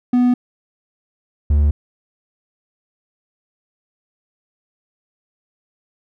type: tone pair in turn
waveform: triangle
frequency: 246.9 / 73.4 Hz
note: B3 / D2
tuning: 0 / 0 cents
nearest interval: octave + major sixth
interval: 2100 cents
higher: first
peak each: -9 dBFS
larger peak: neither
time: 0.13-0.34 / 1.5-1.71 s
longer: neither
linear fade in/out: 5 ms
effects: none